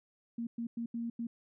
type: tone bursts at uneven times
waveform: sine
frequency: 233.1 Hz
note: A#3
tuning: in tune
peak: -34 dBFS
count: 5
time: 0.38-0.47 / 0.58-0.67 / 0.77-0.86 / 0.94-1.1 / 1.19-1.27 s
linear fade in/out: 5 ms
effects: none